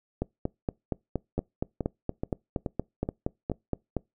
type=two click trains; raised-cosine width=2 ms; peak=-16 / -14 dBFS; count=6 / 17; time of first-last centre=1.38-3.517 / 0.22-3.967 s; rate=2.34 / 4.27 Hz; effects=noise-tail reverb RT60 0.2 s tail -25 dB re dry